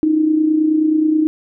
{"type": "tone with amplitude modulation", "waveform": "sine", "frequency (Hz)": 311.2, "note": "D#4", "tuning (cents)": 0, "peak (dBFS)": -9, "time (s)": [0.03, 1.27], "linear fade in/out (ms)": 0, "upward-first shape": "sine", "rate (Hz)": 29.4, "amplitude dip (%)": 55, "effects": []}